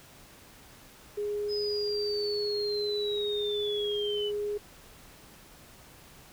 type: tone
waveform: sine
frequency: 414.1 Hz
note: G#4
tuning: 5 cents flat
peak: -29 dBFS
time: 1.17-4.58 s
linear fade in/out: 10 ms
type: linear sweep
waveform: sine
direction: down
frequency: 5090 to 2956 Hz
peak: -33 dBFS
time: 1.48-4.32 s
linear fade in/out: 50 ms
effects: pink hiss -53 dBFS RMS until 6.32 s